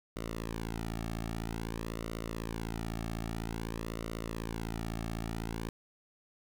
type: tone with flanger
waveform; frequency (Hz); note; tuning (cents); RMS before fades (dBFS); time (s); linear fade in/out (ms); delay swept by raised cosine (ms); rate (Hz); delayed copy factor
sawtooth; 56; A1; +31; -38; 0.16-5.69; 0; 1.2 to 2.03; 0.51; -0.8
effects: none